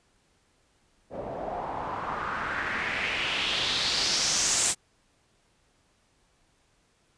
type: noise with low-pass filter sweep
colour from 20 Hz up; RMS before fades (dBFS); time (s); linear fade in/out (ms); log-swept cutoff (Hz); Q
white; -29; 1.1-4.75; 50; 540 to 8200; 3.1
effects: pink hiss -67 dBFS RMS until 7.17 s + resampled to 22050 Hz

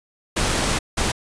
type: noise bursts at uneven times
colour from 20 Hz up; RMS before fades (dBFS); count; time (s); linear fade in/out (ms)
pink; -21; 2; 0.36-0.79 / 0.97-1.12; 10
effects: resampled to 22050 Hz

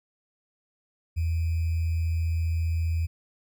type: tone with sample-and-hold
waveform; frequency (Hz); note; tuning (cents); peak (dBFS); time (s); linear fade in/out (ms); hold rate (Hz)
sine; 82.41; E2; 0; -23; 1.16-3.07; 20; 2450
effects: none

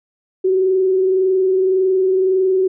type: tone with frequency modulation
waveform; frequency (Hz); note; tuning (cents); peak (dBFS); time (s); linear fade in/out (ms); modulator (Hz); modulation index
sine; 376.7; F#4; +31; -12; 0.44-2.68; 10; 21.8; 0.33
effects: none

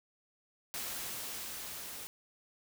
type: noise with level ramp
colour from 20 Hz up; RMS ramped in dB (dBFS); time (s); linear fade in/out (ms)
white; -39 to -45; 0.74-2.07; 0
effects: none

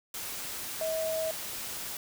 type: tone in noise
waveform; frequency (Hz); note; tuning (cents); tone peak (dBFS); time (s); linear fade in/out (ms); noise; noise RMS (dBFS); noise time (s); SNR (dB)
sine; 640; D#5; +49; -29; 0.81-1.31; 2; white; -38; 0.14-1.97; +6
effects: none

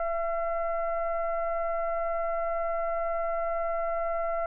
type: tone with frequency modulation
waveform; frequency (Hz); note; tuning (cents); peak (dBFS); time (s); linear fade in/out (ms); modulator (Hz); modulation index
sine; 672; E5; +33; -26; 0-4.46; 2; 683; 0.86
effects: none

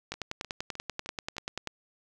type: two click trains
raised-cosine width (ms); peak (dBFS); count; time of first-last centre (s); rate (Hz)
0.2; -24 / -16; 5 / 17; 0.14-1.367 / 0.12-1.673; 3.26 / 10.3
effects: none

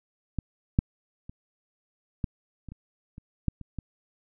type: clicks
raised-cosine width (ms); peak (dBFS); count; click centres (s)
5; -16 / -7 / -28 / -15 / -28 / -30 / -30 / -12 / -28 / -21; 10; 0.387 / 0.789 / 1.295 / 2.242 / 2.687 / 2.72 / 3.181 / 3.483 / 3.613 / 3.787
effects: none

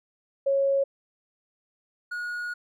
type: tone pair in turn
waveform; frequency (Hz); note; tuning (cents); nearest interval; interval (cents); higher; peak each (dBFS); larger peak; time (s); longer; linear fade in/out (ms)
sine / triangle; 550 / 1447.3; C#5 / F#6; -14 / -39; octave + perfect fourth; 1675; second; -20 / -28; first; 0.46-0.84 / 2.11-2.54; second; 10
effects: none

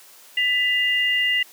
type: tone pair together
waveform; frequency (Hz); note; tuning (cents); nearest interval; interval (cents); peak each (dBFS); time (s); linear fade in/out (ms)
sine; 1988 / 2813; B6 / F7; +11 / +12; tritone; 601; -20 / -21; 0.37-1.43; 5
effects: white hiss -48 dBFS RMS until 1.52 s + high-pass 300 Hz 12 dB/octave

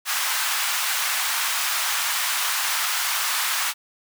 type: high-pass noise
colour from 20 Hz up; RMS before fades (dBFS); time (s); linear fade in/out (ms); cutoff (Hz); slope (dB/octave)
pink; -24; 0.05-3.74; 50; 1000; 24
effects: none

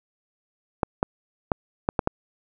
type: clicks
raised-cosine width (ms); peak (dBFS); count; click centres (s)
1; -6; 6; 0.832 / 1.029 / 1.518 / 1.889 / 1.992 / 2.074
effects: none

